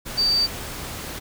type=tone in noise; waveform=sine; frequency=4630 Hz; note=D8; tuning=25 cents flat; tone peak=-17 dBFS; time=0.17-0.47 s; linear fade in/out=20 ms; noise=pink; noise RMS=-33 dBFS; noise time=0.05-1.2 s; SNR=+13 dB; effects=none